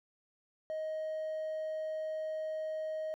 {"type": "tone", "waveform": "triangle", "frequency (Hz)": 627, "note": "D#5", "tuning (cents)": 13, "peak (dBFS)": -32, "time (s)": [0.7, 3.14], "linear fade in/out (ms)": 0, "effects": ["tanh soft clip ceiling -29 dBFS"]}